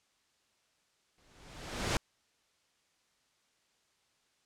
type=noise with exponential growth; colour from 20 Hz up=pink; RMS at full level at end=-28 dBFS; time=1.18-1.97 s; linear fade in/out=1 ms; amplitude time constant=170 ms; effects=white hiss -73 dBFS RMS until 4.45 s + low-pass 7000 Hz 12 dB/octave